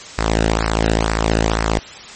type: tone with flanger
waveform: sawtooth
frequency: 55 Hz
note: A1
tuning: in tune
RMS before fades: -17 dBFS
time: 0.18-1.79 s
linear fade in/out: 5 ms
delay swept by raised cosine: 0.29 to 0.93 ms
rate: 2.1 Hz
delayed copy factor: -0.65
effects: white hiss -35 dBFS RMS until 2.15 s + MP3 32 kbps